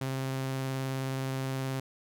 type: tone with vibrato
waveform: sawtooth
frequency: 133 Hz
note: C3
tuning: 29 cents sharp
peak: -27 dBFS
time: 0.01-1.8 s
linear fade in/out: 5 ms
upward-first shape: sine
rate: 19 Hz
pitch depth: 14 cents each way
effects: none